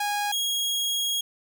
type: tone pair in turn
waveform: sawtooth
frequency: 823 / 3292 Hz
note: G#5 / G#7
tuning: -16 / -16 cents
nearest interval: 2 octaves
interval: 2400 cents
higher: second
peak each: -21 dBFS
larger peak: neither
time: 0-0.32 / 0.32-1.21 s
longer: second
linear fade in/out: 5 ms
effects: none